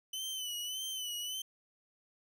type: tone with vibrato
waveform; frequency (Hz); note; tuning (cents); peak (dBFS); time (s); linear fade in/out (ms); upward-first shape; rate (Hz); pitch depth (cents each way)
sawtooth; 3015; F#7; +32; -34; 0.13-1.42; 5; sine; 1.7; 66
effects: none